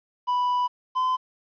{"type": "tone pair in turn", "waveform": "triangle", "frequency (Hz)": [987.8, 1022.6], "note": ["B5", "C6"], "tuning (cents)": [0, -40], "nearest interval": "minor second", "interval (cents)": 60, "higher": "second", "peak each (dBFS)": -19, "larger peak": "neither", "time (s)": [[0.27, 0.68], [0.95, 1.17]], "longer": "first", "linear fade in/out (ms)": 20, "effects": ["resampled to 11025 Hz", "10-bit"]}